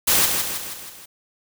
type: noise with echo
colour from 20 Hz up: white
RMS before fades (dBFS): -17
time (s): 0.07-0.26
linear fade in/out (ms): 10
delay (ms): 160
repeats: 5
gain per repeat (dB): -5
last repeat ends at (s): 1.06
effects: none